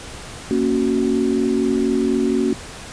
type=chord; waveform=sine; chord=F# major; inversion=first; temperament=equal; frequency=233.1 / 277.2 / 370 Hz; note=A#3 / C#4 / F#4; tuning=0 / 0 / 0 cents; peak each=-20 dBFS; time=0.51-2.53 s; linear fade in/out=0 ms; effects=pink hiss -35 dBFS RMS until 2.92 s + resampled to 22050 Hz